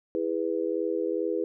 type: chord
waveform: sine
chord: E major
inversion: none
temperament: just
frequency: 329.6 / 412 / 494.4 Hz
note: E4 / G#4 / B4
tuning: 0 / -14 / +2 cents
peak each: -30 dBFS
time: 0.15-1.44 s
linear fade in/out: 0 ms
effects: none